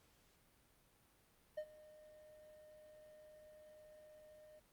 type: tone with ADSR envelope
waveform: triangle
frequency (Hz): 612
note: D#5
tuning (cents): -29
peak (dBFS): -37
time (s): 1.57-4.6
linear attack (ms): 10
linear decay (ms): 66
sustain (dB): -20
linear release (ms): 13
effects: pink hiss -72 dBFS RMS until 4.72 s + Opus 48 kbps

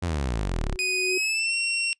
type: exponential sweep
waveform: sawtooth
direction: down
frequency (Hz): 92.5 to 30.87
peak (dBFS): -21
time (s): 0.02-0.76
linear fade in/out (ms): 10
type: tone with exponential growth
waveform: sine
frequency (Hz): 370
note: F#4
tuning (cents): 0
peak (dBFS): -24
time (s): 0.07-1.18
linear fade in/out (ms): 5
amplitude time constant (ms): 240
type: tone with pitch glide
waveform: sawtooth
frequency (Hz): 2489 to 2730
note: D#7 to F7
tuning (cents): 0 to -40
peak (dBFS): -20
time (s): 0.79-1.93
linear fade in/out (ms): 0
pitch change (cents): +160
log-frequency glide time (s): 1.07-1.54
effects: noise-tail reverb RT60 0.1 s tail -24 dB re dry + resampled to 22050 Hz

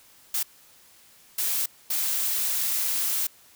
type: noise bursts at uneven times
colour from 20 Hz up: blue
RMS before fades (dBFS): -26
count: 3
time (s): 0.34-0.43 / 1.38-1.66 / 1.9-3.27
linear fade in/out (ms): 5
effects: white hiss -55 dBFS RMS until 3.55 s

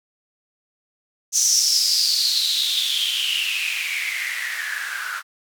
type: noise with band-pass filter sweep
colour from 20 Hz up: blue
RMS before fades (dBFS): -22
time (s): 1.32-5.23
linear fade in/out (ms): 50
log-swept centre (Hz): 6200 to 1400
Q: 8.4
effects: none

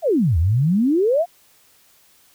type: exponential two-way sweep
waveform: sine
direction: down then up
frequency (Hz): 727 to 76 to 727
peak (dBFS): -14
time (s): 0.02-1.26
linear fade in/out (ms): 50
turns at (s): 0.38
effects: white hiss -55 dBFS RMS until 2.34 s

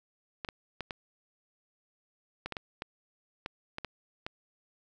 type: clicks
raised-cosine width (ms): 0.3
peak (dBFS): -20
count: 12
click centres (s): 0.448 / 0.488 / 0.807 / 0.908 / 2.46 / 2.523 / 2.568 / 2.821 / 3.461 / 3.784 / 3.847 / 4.265
effects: none

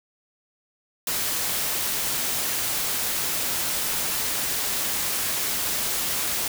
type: noise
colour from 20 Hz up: white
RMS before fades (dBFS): -26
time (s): 1.07-6.48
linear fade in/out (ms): 2
effects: none

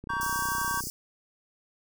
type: click train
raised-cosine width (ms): 3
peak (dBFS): -28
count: 27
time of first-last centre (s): 0.04-0.871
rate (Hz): 31.3
type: chord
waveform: triangle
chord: G diminished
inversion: first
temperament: just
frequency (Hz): 940.8 / 1128.9 / 1568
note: Bb5 / Db6 / G6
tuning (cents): +16 / +31 / 0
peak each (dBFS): -32 / -30 / -30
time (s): 0.09-0.81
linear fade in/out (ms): 10
type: high-pass noise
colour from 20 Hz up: pink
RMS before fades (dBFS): -36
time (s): 0.21-0.9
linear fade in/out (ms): 0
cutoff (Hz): 4800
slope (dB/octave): 96
effects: none

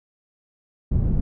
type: low-pass noise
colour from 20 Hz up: pink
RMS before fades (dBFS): -20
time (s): 0.91-1.21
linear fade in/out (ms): 10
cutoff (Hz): 170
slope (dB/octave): 12
effects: none

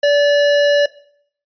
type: tone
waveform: square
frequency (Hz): 578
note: D5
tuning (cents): -28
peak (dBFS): -11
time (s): 0.03-0.86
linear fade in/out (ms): 5
effects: noise-tail reverb RT60 0.6 s tail -18 dB re dry + resampled to 11025 Hz

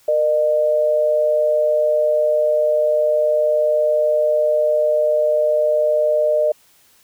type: tone pair together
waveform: sine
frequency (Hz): 466.2 / 606.6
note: A#4 / D#5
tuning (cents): 0 / -44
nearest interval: perfect fourth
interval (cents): 456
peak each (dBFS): -22 / -14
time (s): 0.08-6.52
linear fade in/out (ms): 5
effects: white hiss -54 dBFS RMS until 7.03 s

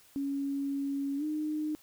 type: tone with pitch glide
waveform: sine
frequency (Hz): 278.4 to 305.4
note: C#4 to D#4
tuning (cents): +8 to -32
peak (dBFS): -30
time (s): 0.16-1.75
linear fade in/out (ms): 0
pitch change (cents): +160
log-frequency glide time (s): 1.17-1.24
effects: white hiss -60 dBFS RMS until 1.82 s

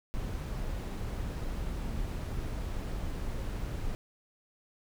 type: noise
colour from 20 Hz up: brown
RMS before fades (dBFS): -35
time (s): 0.14-3.95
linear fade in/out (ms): 0
effects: none

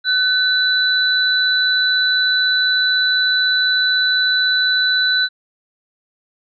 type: tone pair together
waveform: sine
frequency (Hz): 1512 / 3982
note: F#6 / B7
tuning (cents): +37 / +14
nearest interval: octave + perfect fourth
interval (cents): 1677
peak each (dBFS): -16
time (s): 0.04-5.29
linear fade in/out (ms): 50
effects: none

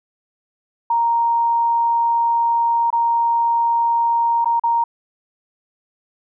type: tone with dropouts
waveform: sine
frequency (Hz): 932.3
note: A#5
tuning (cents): 0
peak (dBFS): -14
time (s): 0.9-4.84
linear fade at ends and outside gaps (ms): 5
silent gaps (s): 2.904-2.927 / 4.446-4.456 / 4.597-4.636
effects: none

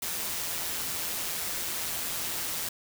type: noise with amplitude modulation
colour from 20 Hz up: white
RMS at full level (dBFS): -31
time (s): 0.02-2.69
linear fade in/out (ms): 5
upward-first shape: sine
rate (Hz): 167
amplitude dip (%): 40
effects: none

